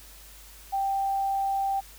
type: tone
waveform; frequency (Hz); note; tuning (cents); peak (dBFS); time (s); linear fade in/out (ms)
sine; 784; G5; 0; -24; 0.72-1.81; 20
effects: added 50 Hz sine -50 dBFS peak until 1.98 s + white hiss -50 dBFS RMS until 1.98 s